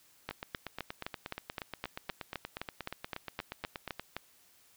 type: two click trains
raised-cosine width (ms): 0.3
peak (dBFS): -22 / -20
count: 32 / 16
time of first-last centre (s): 0.31-3.996 / 0.29-4.166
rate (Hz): 8.41 / 3.87
effects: white hiss -64 dBFS RMS until 4.76 s